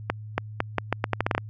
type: accelerating click train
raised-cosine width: 0.5 ms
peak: -7 dBFS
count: 12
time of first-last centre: 0.1-1.38 s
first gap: 280 ms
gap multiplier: 0.8
effects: added 107 Hz sine -36 dBFS peak until 1.49 s